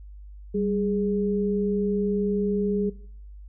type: tone pair together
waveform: sine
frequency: 196 / 414.5 Hz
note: G3 / G#4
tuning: 0 / -3 cents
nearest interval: octave + minor second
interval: 1297 cents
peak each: -25 dBFS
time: 0.54-2.9 s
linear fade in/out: 10 ms
effects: noise-tail reverb RT60 0.6 s tail -19 dB re dry + added 50 Hz sine -40 dBFS peak until 3.48 s